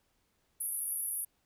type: band-pass noise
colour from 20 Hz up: pink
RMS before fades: -36 dBFS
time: 0.6-1.25 s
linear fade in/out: 10 ms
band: 10000 to 12000 Hz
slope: 96 dB/octave
effects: pink hiss -75 dBFS RMS until 1.45 s